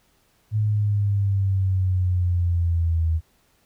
sine exponential sweep, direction down, 107.8 to 80.1 Hz, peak -18 dBFS, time 0.51-3.21 s, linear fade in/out 50 ms, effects pink hiss -63 dBFS RMS until 3.65 s

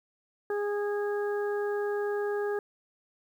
harmonic tone, 411.3 Hz, G#4, 17 cents flat, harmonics 1 / 2 / 3 / 4, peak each -28 / -39 / -43 / -40 dBFS, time 0.5-2.59 s, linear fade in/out 2 ms, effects 10-bit

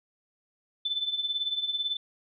sine tone with tremolo, 3520 Hz, A7, in tune, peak -24 dBFS, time 0.85-1.97 s, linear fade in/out 5 ms, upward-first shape triangle, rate 18 Hz, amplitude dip 80%, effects none

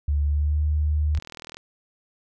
sine tone with pitch glide, 72.6 to 75.46 Hz, D2 to D2, -19 to +48 cents, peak -19 dBFS, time 0.08-1.19 s, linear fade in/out 5 ms, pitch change +67 cents, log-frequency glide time 0.24-0.63 s
click train, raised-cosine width 0.2 ms, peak -21 dBFS, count 18, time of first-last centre 1.15-1.57 s, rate 40.5 Hz
effects none

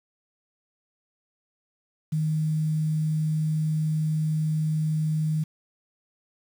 sine tone with quantisation, 155.56 Hz, D#3, in tune, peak -22 dBFS, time 2.12-5.44 s, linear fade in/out 10 ms, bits 8, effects none

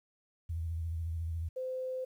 sine tone with vibrato, 82.41 Hz, E2, in tune, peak -33 dBFS, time 0.49-1.49 s, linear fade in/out 10 ms, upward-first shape sine, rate 14 Hz, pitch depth 57 cents each way
sine tone, 515 Hz, C5, 28 cents flat, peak -34 dBFS, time 1.56-2.05 s, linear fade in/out 10 ms
effects 11-bit

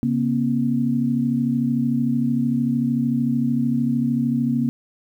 sine tone cluster, 137.2 / 237.9 / 271.2 Hz, C#3 / A#3 / C#4, -17 / +35 / -38 cents, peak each -25 / -19 / -26 dBFS, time 0.03-4.69 s, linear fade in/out 0 ms, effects 9-bit

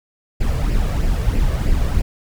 brown noise with flanger, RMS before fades -17 dBFS, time 0.4-2.02 s, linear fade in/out 10 ms, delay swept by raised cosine 0.39 to 1.79 ms, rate 3.1 Hz, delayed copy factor +0.55, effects none

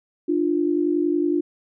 sine tone pair together, 298.4 / 349.2 Hz, D4 / F4, +28 / 0 cents, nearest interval minor third, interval 272 cents, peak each -21 dBFS, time 0.28-1.41 s, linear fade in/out 10 ms, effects none

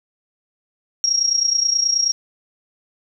sine tone with amplitude modulation, 5600 Hz, F8, 4 cents sharp, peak -12 dBFS, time 1.04-2.12 s, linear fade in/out 0 ms, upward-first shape sine, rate 29.4 Hz, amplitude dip 75%, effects none

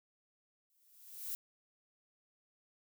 violet noise with exponential growth, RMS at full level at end -38 dBFS, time 0.7-1.35 s, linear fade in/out 0 ms, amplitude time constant 140 ms, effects none

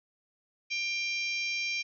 harmonic tone, 792 Hz, G5, 18 cents sharp, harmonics 3 / 4 / 5 / 6 / 7 / 8, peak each -31 / -42 / -43 / -42 / -39 / -45 dBFS, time 0.7-1.83 s, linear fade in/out 20 ms, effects none

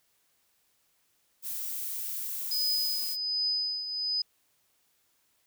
violet noise, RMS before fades -35 dBFS, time 1.42-3.17 s, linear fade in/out 50 ms
sine tone with tremolo, 5000 Hz, D#8, 8 cents sharp, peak -25 dBFS, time 2.51-4.22 s, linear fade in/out 5 ms, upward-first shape triangle, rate 1.3 Hz, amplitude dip 65%
effects white hiss -71 dBFS RMS until 5.46 s

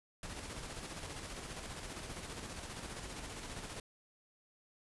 pink noise with tremolo, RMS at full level -44 dBFS, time 0.23-3.8 s, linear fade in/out 2 ms, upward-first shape square, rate 15 Hz, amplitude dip 35%, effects resampled to 24000 Hz

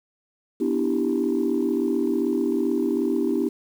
sine chord, E minor seventh, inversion second, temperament equal, 246.9 / 293.7 / 329.6 / 392 Hz, B3 / D4 / E4 / G4, 0 / 0 / 0 / 0 cents, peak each -25 dBFS, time 0.6-3.49 s, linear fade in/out 10 ms, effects tanh soft clip ceiling -13 dBFS + 8-bit

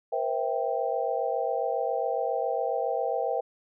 sine chord, C dominant seventh, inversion third, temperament equal with one note detuned, 476 / 523.3 / 659.3 / 784 Hz, Bb4 / C5 / E5 / G5, +36 / 0 / 0 / 0 cents, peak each -31 dBFS, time 0.12-3.41 s, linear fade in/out 10 ms, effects none

